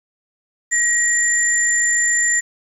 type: tone pair together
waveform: sine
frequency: 1900 / 7173 Hz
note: A#6 / A8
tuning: +33 / +32 cents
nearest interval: octave + major seventh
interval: 2299 cents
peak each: -17 dBFS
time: 0.71-2.41 s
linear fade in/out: 20 ms
effects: 8-bit